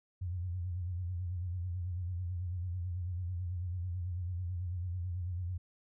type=tone with vibrato; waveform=sine; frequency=89.2 Hz; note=F2; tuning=37 cents sharp; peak=-34 dBFS; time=0.21-5.58 s; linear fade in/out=10 ms; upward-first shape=sine; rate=9.1 Hz; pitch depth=80 cents each way; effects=none